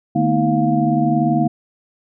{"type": "tone cluster", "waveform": "sine", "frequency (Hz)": [149.9, 221.9, 242.4, 319.2, 703], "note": ["D3", "A3", "B3", "D#4", "F5"], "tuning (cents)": [36, 15, -32, 44, 11], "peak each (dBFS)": -20, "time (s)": [0.15, 1.48], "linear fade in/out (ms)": 10, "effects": []}